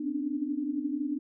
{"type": "tone cluster", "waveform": "sine", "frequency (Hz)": [253.6, 272.4, 286.4, 298], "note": ["B3", "C#4", "D4", "D4"], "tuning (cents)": [46, -30, -43, 25], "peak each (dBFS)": [-36, -37, -37, -31], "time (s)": [0, 1.19], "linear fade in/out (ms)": 10, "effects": []}